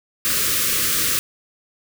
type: band-stop noise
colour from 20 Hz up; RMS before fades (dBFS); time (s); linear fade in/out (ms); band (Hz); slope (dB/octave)
white; -20; 0.25-1.19; 0; 570 to 1100; 96
effects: none